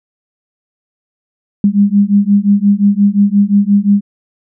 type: beating tone pair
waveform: sine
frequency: 199.5 / 205.2 Hz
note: G3 / G#3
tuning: +31 / -21 cents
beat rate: 5.7 Hz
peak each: -10 dBFS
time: 1.64-4.01 s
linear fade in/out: 2 ms
effects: none